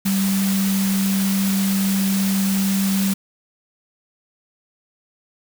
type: tone in noise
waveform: sine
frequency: 194.5 Hz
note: G3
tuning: 13 cents flat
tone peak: -17 dBFS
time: 0.05-3.14 s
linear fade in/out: 10 ms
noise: white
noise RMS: -27 dBFS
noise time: 0.05-3.14 s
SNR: +7 dB
effects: none